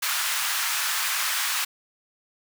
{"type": "high-pass noise", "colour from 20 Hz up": "pink", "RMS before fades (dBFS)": -26, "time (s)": [0.02, 1.65], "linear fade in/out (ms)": 10, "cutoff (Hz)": 1100, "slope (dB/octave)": 24, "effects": []}